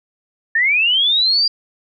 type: linear sweep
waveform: sine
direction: up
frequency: 1760 to 4818 Hz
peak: -12 dBFS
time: 0.55-1.48 s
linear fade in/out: 5 ms
effects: none